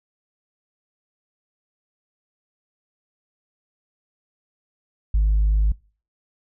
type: tone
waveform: sine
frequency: 51.9 Hz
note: G#1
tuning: in tune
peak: -13 dBFS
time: 5.14-5.72 s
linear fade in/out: 5 ms
effects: noise-tail reverb RT60 0.4 s tail -25 dB re dry + tanh soft clip ceiling -13 dBFS